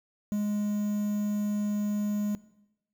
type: tone with quantisation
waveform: triangle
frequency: 207.7 Hz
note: G#3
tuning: in tune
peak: -24 dBFS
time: 0.32-2.35 s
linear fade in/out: 0 ms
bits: 8
effects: noise-tail reverb RT60 0.9 s tail -19 dB re dry